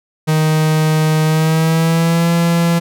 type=tone with pitch glide; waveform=45% pulse; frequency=156.1 to 169.25 Hz; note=D#3 to E3; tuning=+6 to +46 cents; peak=-11 dBFS; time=0.27-2.8 s; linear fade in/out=20 ms; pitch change=+140 cents; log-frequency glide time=1.24-2.3 s; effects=none